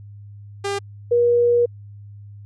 sawtooth / sine tone pair in turn, 400 / 478.5 Hz, G4 / A#4, +35 / +45 cents, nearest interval minor third, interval 310 cents, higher second, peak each -18 / -13 dBFS, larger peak second, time 0.64-0.79 / 1.11-1.66 s, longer second, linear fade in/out 10 ms, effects added 102 Hz sine -37 dBFS peak until 2.45 s + resampled to 22050 Hz

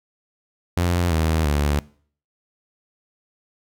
sawtooth tone with pitch steps, 87.6 / 79.87 / 72.82 Hz, F2 / D#2 / D2, +6 / +46 / -14 cents, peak -14 dBFS, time 0.77-1.79 s, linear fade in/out 0 ms, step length 340 ms, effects noise-tail reverb RT60 0.5 s tail -22 dB re dry

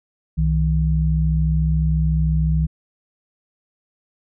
sine tone pair together, 64.21 / 158 Hz, C2 / D#3, -32 / +27 cents, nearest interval octave + major third, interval 1559 cents, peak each -18 dBFS, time 0.37-2.67 s, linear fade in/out 20 ms, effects none

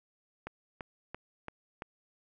click train, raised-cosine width 0.5 ms, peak -24 dBFS, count 5, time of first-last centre 0.47-1.821 s, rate 2.96 Hz, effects none

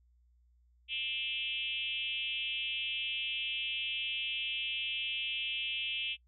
sine tone with frequency modulation, 2900 Hz, F#7, 35 cents flat, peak -33 dBFS, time 0.88-6.17 s, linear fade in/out 50 ms, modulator 261 Hz, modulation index 1.7, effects noise-tail reverb RT60 0.1 s tail -22 dB re dry + added 60 Hz sine -64 dBFS peak until 6.27 s

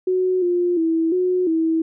sine tone with pitch steps, 369.4 / 352.5 / 326.4 / 364.6 / 324 Hz, F#4 / F4 / E4 / F#4 / E4, -3 / +16 / -17 / -25 / -30 cents, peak -16 dBFS, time 0.07-1.82 s, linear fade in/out 5 ms, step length 350 ms, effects none

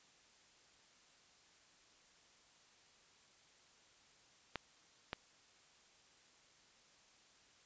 clicks, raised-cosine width 0.3 ms, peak -23 dBFS, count 2, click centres 4.557 / 5.131 s, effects white hiss -67 dBFS RMS until 7.65 s + resampled to 16000 Hz

